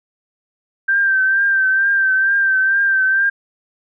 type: tone with vibrato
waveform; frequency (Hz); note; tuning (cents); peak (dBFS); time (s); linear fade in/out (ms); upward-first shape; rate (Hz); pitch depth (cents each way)
sine; 1568; G6; 0; -12; 0.88-3.3; 10; triangle; 2.2; 45
effects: none